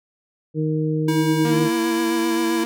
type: harmonic tone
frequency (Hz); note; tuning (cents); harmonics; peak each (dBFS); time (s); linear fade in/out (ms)
155.56; D#3; 0; 1 / 2 / 3; -21 / -24 / -26; 0.54-1.7; 50
type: tone with pitch glide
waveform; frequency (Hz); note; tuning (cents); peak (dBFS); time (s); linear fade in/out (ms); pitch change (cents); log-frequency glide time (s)
square; 320 to 332.2; D#4 to E4; +49 to +13; -20; 1.08-2.64; 5; +64; 1.5-1.55
type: tone with vibrato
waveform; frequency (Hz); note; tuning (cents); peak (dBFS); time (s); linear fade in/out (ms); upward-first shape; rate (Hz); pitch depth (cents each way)
sawtooth; 233.1; A#3; 0; -21; 1.45-2.65; 0; sine; 7.6; 39
effects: none